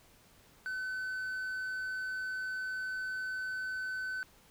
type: tone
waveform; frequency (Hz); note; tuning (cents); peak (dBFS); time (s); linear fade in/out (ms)
triangle; 1516; F#6; +42; -33; 0.66-4.23; 0
effects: pink hiss -62 dBFS RMS until 4.5 s